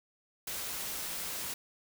white noise, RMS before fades -38 dBFS, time 0.47-1.54 s, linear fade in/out 5 ms, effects none

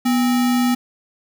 sine tone with sample-and-hold, 245.3 Hz, B3, 12 cents flat, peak -14 dBFS, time 0.05-0.75 s, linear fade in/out 10 ms, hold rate 1050 Hz, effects none

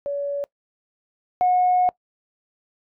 sine tone pair in turn, 568 / 727.1 Hz, C#5 / F#5, +42 / -30 cents, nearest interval major third, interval 428 cents, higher second, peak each -23 / -14 dBFS, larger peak second, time 0.06-0.44 / 1.41-1.89 s, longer second, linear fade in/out 0 ms, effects noise-tail reverb RT60 0.1 s tail -23 dB re dry + tanh soft clip ceiling -11 dBFS

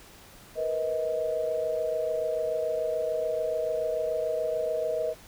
sine tone cluster, 469.6 / 496.5 / 633 Hz, A#4 / B4 / D#5, +13 / +9 / +30 cents, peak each -32 / -33 / -28 dBFS, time 0.55-5.15 s, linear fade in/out 50 ms, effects pink hiss -51 dBFS RMS until 5.27 s

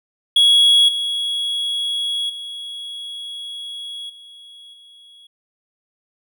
triangle tone with level steps, 3337 Hz, G#7, 8 cents sharp, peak -8 / -18 / -27 / -38 / -42 dBFS, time 0.36-5.27 s, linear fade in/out 5 ms, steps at 0.88 / 2.29 / 4.09 / 4.73 s, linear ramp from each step 10 ms, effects none

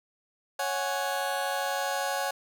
30% pulse chord, C# suspended fourth, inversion none, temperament just, 554.4 / 739.2 / 831.5 Hz, C#5 / F#5 / G#5, 0 / -2 / +2 cents, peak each -30 dBFS, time 0.59-2.31 s, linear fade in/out 5 ms, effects none

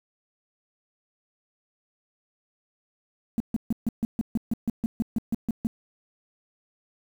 sine tone bursts, 226.8 Hz, A#3, 47 cents flat, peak -20 dBFS, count 15, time 3.38-5.67 s, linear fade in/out 0 ms, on 22 ms, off 140 ms, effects tanh soft clip ceiling -16 dBFS + 8-bit

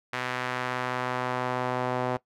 sawtooth tone with band-pass filter sweep, 125.9 Hz, B2, 34 cents sharp, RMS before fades -30 dBFS, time 0.13-2.17 s, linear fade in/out 5 ms, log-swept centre 1800 to 720 Hz, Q 1.1, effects noise-tail reverb RT60 0.1 s tail -18 dB re dry

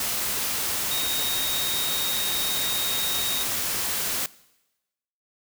sine tone in noise, 3737 Hz, A#7, 4 cents sharp, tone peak -28 dBFS, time 0.91-3.43 s, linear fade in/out 2 ms, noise white, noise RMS -27 dBFS, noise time 0-4.26 s, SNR -4 dB, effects noise-tail reverb RT60 1.0 s tail -21 dB re dry

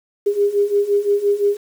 sine beating tone pair, 403 / 408.8 Hz, G4 / G#4, +48 / -27 cents, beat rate 5.8 Hz, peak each -19 / -16 dBFS, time 0.26-1.57 s, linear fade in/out 10 ms, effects 7-bit

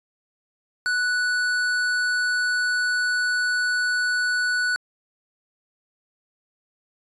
sine tone with hard clipping, 1480 Hz, F#6, in tune, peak -22 dBFS, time 0.86-4.76 s, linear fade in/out 0 ms, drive 11 dB, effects resampled to 24000 Hz

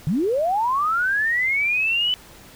sine linear sweep, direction up, 133.3 to 3019 Hz, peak -18 dBFS, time 0.07-2.14 s, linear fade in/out 0 ms, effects pink hiss -46 dBFS RMS until 2.55 s

